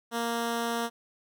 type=tone; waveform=10% pulse; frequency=233.1 Hz; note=A#3; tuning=in tune; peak=-20 dBFS; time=0.11-0.9 s; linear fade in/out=50 ms; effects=none